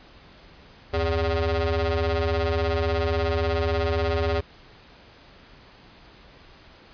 25% pulse ring-modulated tone, 166.8 Hz, E3, 21 cents sharp, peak -15 dBFS, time 0.93-4.41 s, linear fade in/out 10 ms, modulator 242 Hz, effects pink hiss -50 dBFS RMS until 6.93 s + resampled to 11025 Hz

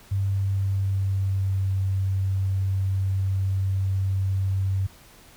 sine tone with pitch glide, 98 to 96.09 Hz, G2 to G2, 0 to -34 cents, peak -21 dBFS, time 0.11-4.87 s, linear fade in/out 10 ms, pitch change -34 cents, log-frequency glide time 0.24-1.73 s, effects pink hiss -51 dBFS RMS until 5.36 s

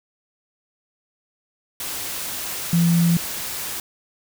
sine tone in noise, 170 Hz, F3, 46 cents flat, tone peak -14 dBFS, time 2.73-3.17 s, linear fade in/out 2 ms, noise white, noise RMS -29 dBFS, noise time 1.8-3.8 s, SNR +12 dB, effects none

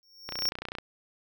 square tone with exponential growth, 5500 Hz, F8, 27 cents flat, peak -24 dBFS, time 0.03-0.49 s, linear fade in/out 0 ms, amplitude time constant 100 ms
click train, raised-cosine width 0.3 ms, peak -19 dBFS, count 16, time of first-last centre 0.29-0.785 s, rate 30.3 Hz
effects none

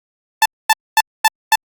sawtooth tone bursts, 880 Hz, A5, in tune, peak -4 dBFS, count 5, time 0.42-1.555 s, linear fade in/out 2 ms, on 35 ms, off 240 ms, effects Opus 48 kbps

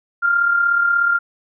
sine tone with amplitude modulation, 1396 Hz, F6, 1 cent flat, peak -11 dBFS, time 0.22-1.19 s, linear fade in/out 20 ms, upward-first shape sine, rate 36.6 Hz, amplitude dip 50%, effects none

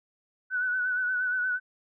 sine tone with vibrato, 1491 Hz, F#6, 13 cents sharp, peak -25 dBFS, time 0.5-1.6 s, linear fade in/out 50 ms, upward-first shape sine, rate 8.5 Hz, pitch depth 39 cents each way, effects none

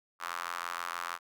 square tone with high-pass filter, 43.14 Hz, F1, 20 cents flat, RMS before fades -38 dBFS, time 0.19-1.19 s, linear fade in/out 50 ms, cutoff 1200 Hz, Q 3.5, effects none

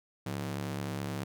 sawtooth ring-modulated tone, 143.4 Hz, D3, 41 cents flat, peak -27 dBFS, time 0.26-1.24 s, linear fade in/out 5 ms, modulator 34.7 Hz, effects none

